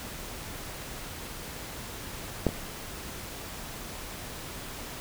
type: clicks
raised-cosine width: 2 ms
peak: -9 / -20 dBFS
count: 2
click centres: 2.467 / 2.49 s
effects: pink hiss -40 dBFS RMS until 5 s